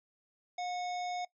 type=harmonic tone with a mistuned harmonic; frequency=733 Hz; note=F#5; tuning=16 cents flat; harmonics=1 / 3 / 5 / 7 / 9; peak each=-35 / -45 / -49 / -52 / -54 dBFS; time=0.58-1.25 s; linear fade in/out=5 ms; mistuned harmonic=1; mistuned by=-40 cents; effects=noise-tail reverb RT60 0.1 s tail -19 dB re dry